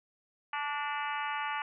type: harmonic tone with a mistuned harmonic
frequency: 290.6 Hz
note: D4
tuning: 18 cents flat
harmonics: 3 / 4 / 5 / 6 / 7 / 8 / 9 / 10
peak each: -36 / -38 / -40 / -42 / -43 / -44 / -45 / -46 dBFS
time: 0.53-1.62 s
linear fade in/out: 2 ms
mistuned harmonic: 6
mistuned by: +38 cents
effects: none